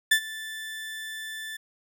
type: tone with ADSR envelope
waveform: 30% pulse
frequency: 1760 Hz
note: A6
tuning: in tune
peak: -13 dBFS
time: 0.11-1.57 s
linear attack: 8 ms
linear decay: 79 ms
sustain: -19 dB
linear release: 9 ms
effects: none